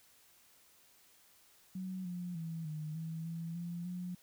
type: tone with pitch steps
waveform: sine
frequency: 186.5 / 177.4 / 163.8 / 153.8 / 162 / 165.9 / 172.3 / 179.3 Hz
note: F#3 / F3 / E3 / D#3 / E3 / E3 / F3 / F3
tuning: +14 / +27 / -11 / -20 / -30 / +11 / -23 / +46 cents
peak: -38 dBFS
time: 1.75-4.15 s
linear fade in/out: 5 ms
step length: 300 ms
effects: white hiss -65 dBFS RMS until 4.22 s